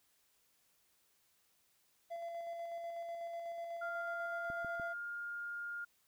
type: tone with tremolo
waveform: triangle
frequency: 679 Hz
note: F5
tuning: 49 cents flat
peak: -38 dBFS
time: 2.1-4.94 s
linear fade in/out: 20 ms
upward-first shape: square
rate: 8.1 Hz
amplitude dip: 25%
type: tone with pitch glide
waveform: sine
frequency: 1396.9 to 1413.1 Hz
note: F6 to F6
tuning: 0 to +20 cents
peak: -40 dBFS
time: 3.81-5.85 s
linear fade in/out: 10 ms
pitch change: +20 cents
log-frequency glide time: 3.91-5.05 s
type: clicks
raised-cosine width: 3 ms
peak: -37 dBFS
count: 3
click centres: 4.501 / 4.647 / 4.798 s
effects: white hiss -74 dBFS RMS until 6.07 s